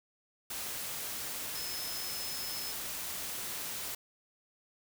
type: tone in noise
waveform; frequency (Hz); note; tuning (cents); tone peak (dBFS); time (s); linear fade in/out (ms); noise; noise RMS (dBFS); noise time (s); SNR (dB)
sine; 5190; E8; -28; -41; 1.55-2.72; 5; white; -39; 0.5-3.95; -5
effects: none